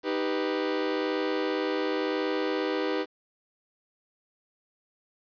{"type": "chord", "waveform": "40% pulse", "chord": "Eb augmented", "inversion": "none", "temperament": "equal", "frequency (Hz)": [311.1, 392, 493.9], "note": ["Eb4", "G4", "B4"], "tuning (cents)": [0, 0, 0], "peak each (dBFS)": -30, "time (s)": [0.03, 3.06], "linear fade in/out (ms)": 50, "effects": ["resampled to 11025 Hz", "9-bit"]}